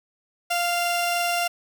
sawtooth tone pair together, 696.8 / 2764 Hz, F5 / F7, -4 / -19 cents, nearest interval 2 octaves, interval 2385 cents, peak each -19 / -25 dBFS, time 0.5-1.48 s, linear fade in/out 10 ms, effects none

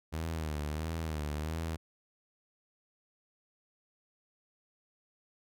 sawtooth tone with vibrato, 77.9 Hz, D#2, 3 cents sharp, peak -30 dBFS, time 0.12-1.77 s, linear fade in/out 20 ms, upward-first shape sine, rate 1.5 Hz, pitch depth 88 cents each way, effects none

